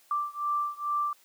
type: beating tone pair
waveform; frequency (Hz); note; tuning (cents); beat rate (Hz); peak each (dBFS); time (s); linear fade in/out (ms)
sine; 1174.7 / 1177; D6 / D6; 0 / +3; 2.3; -30 / -31; 0.11-1.13; 2
effects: white hiss -61 dBFS RMS until 1.24 s + high-pass 300 Hz 12 dB/octave